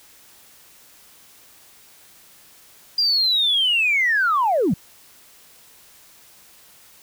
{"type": "linear sweep", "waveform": "sine", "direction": "down", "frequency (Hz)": [4846, 140], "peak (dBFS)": -15, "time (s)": [2.98, 4.74], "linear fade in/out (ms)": 5, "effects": ["tanh soft clip ceiling -11 dBFS", "white hiss -50 dBFS RMS until 7.02 s"]}